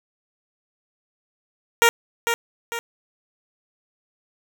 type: tone with echo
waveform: 10% pulse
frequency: 466.2 Hz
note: A#4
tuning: in tune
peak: -4 dBFS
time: 1.82-1.89 s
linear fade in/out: 0 ms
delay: 450 ms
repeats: 2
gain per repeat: -7 dB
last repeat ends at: 2.79 s
effects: none